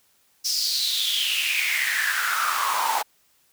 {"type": "noise with high-pass filter sweep", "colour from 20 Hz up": "pink", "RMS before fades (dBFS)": -24, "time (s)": [0.44, 3.03], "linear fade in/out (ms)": 20, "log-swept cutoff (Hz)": [5400, 830], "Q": 7.4, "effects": ["white hiss -63 dBFS RMS until 3.52 s"]}